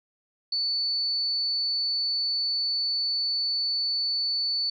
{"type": "tone", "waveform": "sine", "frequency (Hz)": 4480, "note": "C#8", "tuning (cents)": 18, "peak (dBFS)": -24, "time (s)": [0.52, 4.7], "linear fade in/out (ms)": 5, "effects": []}